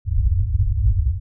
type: low-pass noise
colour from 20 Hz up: white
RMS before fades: -18 dBFS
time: 0.05-1.2 s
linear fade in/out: 50 ms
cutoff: 110 Hz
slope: 96 dB/octave
effects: none